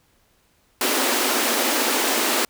pink high-pass noise, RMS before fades -21 dBFS, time 0.81-2.45 s, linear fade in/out 2 ms, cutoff 230 Hz, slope 96 dB/octave, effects pink hiss -62 dBFS RMS until 2.49 s

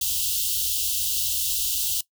white band-stop noise, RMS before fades -25 dBFS, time 0.01-2.01 s, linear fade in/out 5 ms, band 100 to 2800 Hz, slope 96 dB/octave, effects noise-tail reverb RT60 0.1 s tail -19 dB re dry

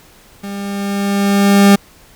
40% pulse tone with level ramp, 199.9 Hz, G3, 34 cents sharp, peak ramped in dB -23 to -3 dBFS, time 0.43-1.76 s, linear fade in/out 10 ms, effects pink hiss -45 dBFS RMS until 2.15 s

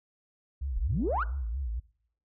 sine tone with vibrato, 61.8 Hz, B1, 2 cents sharp, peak -30 dBFS, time 0.61-1.8 s, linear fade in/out 10 ms, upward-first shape sine, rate 4.3 Hz, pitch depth 220 cents each way
sine exponential sweep, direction up, 30.67 to 1594 Hz, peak -26 dBFS, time 0.76-1.24 s, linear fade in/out 10 ms
effects noise-tail reverb RT60 0.6 s tail -20 dB re dry + tanh soft clip ceiling -19 dBFS

